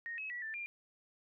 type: tone with pitch steps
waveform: sine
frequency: 1860 / 2570 / 1941 / 1771 / 2394 Hz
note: A#6 / E7 / B6 / A6 / D7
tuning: -4 / -45 / -31 / +11 / +33 cents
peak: -39 dBFS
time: 0.06-0.66 s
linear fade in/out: 0 ms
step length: 120 ms
effects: none